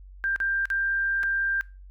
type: tone with dropouts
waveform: sine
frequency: 1586 Hz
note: G6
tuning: 20 cents sharp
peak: -23 dBFS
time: 0.24-1.61 s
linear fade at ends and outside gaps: 0 ms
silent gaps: 0.361-0.402 / 0.655-0.702 / 1.231-1.235 s
effects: noise-tail reverb RT60 0.3 s tail -22 dB re dry + added 47 Hz sine -43 dBFS peak until 1.9 s